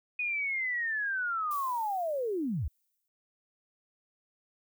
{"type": "linear sweep", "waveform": "sine", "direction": "down", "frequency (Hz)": [2489, 51.91], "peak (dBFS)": -29, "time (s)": [0.19, 2.68], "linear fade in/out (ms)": 5}
{"type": "noise with exponential decay", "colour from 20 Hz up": "violet", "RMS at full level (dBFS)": -43, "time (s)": [1.51, 3.08], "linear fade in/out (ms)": 1, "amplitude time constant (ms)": 340}
{"effects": []}